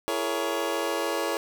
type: chord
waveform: 25% pulse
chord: A# half-diminished seventh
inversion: second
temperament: just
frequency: 335.6 / 419.5 / 466.2 / 559.4 Hz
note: E4 / G#4 / A#4 / C#5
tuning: +31 / +17 / 0 / +16 cents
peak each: -28 / -29 / -29 / -27 dBFS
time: 0.08-1.37 s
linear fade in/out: 0 ms
effects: none